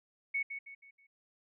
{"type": "tone with echo", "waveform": "sine", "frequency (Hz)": 2217, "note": "C#7", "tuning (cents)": 0, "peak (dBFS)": -30, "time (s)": [0.34, 0.43], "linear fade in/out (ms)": 10, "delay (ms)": 160, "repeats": 4, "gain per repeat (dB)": -8, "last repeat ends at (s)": 1.07, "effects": []}